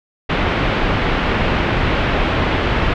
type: low-pass noise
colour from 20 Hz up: pink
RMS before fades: -17 dBFS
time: 0.29-2.94 s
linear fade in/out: 10 ms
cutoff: 3100 Hz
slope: 24 dB/octave
effects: none